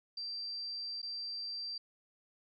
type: tone with dropouts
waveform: sine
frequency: 4699 Hz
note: D8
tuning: in tune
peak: -38 dBFS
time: 0.17-1.78 s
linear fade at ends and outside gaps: 5 ms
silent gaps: 1.018-1.028 s
effects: none